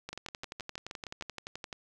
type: two click trains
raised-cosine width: 0.2 ms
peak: -22 / -23 dBFS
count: 20 / 8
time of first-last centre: 0.09-1.728 / 0.13-1.224 s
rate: 11.6 / 6.4 Hz
effects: none